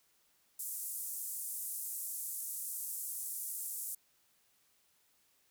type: band-pass noise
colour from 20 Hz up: white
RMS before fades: -41 dBFS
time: 0.59-3.95 s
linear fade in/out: 5 ms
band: 8200 to 14000 Hz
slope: 24 dB/octave
effects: white hiss -72 dBFS RMS until 5.5 s